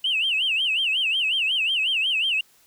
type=tone with vibrato; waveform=sine; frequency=2849 Hz; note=F7; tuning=34 cents sharp; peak=-19 dBFS; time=0.04-2.41 s; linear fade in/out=5 ms; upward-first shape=sine; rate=5.5 Hz; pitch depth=200 cents each way; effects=tanh soft clip ceiling -15 dBFS + white hiss -58 dBFS RMS until 2.66 s